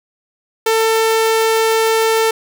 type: tone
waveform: sawtooth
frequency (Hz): 446.7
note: A4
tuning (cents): +26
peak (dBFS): -8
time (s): 0.66-2.31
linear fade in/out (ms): 5
effects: none